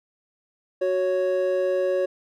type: tone pair together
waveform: triangle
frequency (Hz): 370.3 / 554.4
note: F#4 / C#5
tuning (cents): +1 / 0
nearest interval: perfect fifth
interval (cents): 699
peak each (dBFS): -23 / -20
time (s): 0.81-2.06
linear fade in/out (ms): 10
effects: none